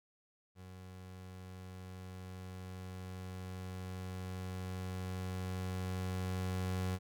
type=tone with level ramp; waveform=30% pulse; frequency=92.5 Hz; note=F#2; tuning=in tune; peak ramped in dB=-47 to -31 dBFS; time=0.55-6.99 s; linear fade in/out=50 ms; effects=none

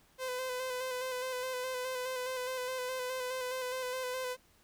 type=tone with vibrato; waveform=sawtooth; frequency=509 Hz; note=C5; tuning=48 cents flat; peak=-31 dBFS; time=0.18-4.37 s; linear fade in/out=50 ms; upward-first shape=square; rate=4.8 Hz; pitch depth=26 cents each way; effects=pink hiss -66 dBFS RMS until 4.63 s

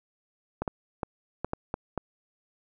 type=clicks; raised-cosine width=1 ms; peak=-15 dBFS; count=7; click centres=0.62 / 0.678 / 1.032 / 1.446 / 1.534 / 1.741 / 1.977 s; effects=none

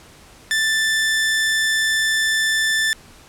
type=tone; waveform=sawtooth; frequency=1766 Hz; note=A6; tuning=6 cents sharp; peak=-13 dBFS; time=0.51-2.93 s; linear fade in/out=0 ms; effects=pink hiss -46 dBFS RMS until 3.28 s + low-pass 11000 Hz 12 dB/octave

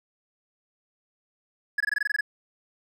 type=tone bursts; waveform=triangle; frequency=1690 Hz; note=G#6; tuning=30 cents sharp; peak=-20 dBFS; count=10; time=1.78-2.209 s; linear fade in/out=5 ms; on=24 ms; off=21 ms; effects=none

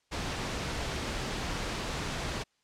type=noise; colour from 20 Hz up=pink; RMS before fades=-34 dBFS; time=0.11-2.44 s; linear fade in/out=20 ms; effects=white hiss -73 dBFS RMS until 2.63 s + low-pass 6000 Hz 12 dB/octave

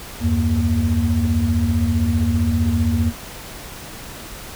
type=tone cluster; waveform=sine; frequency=80 / 95.3 / 233.9 Hz; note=D#2 / G2 / A#3; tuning=+49 / -48 / +6 cents; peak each=-19 dBFS; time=0.2-3.13 s; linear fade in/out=50 ms; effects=tanh soft clip ceiling -7 dBFS + pink hiss -35 dBFS RMS until 4.55 s

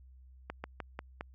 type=slowing click train; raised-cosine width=0.5 ms; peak=-23 dBFS; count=5; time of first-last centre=0.5-1.209 s; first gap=140 ms; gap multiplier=1.16; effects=added 64 Hz sine -53 dBFS peak until 1.34 s

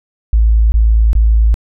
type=tone bursts; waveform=sine; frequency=55 Hz; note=A1; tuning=in tune; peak=-6 dBFS; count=3; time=0.33-1.542 s; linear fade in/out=0 ms; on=390 ms; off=21 ms; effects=none

